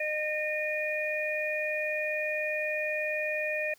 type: harmonic tone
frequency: 611 Hz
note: D#5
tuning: 32 cents flat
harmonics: 1 / 3 / 4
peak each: -32 / -35 / -32 dBFS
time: 0-3.74 s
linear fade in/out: 5 ms
effects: white hiss -62 dBFS RMS until 3.78 s